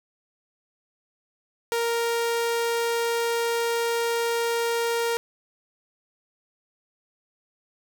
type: tone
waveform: sawtooth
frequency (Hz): 466.2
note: A#4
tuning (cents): 0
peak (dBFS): -19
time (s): 1.72-5.17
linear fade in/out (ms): 0
effects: none